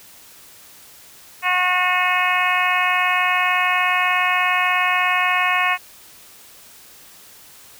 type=harmonic tone with a mistuned harmonic; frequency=363.4 Hz; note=F#4; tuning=31 cents flat; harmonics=2 / 3 / 4 / 5 / 6 / 7 / 8; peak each=-24 / -21 / -28 / -23 / -23 / -22 / -30 dBFS; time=1.42-5.78 s; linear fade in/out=50 ms; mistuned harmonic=8; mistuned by=-24 cents; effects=white hiss -45 dBFS RMS until 7.79 s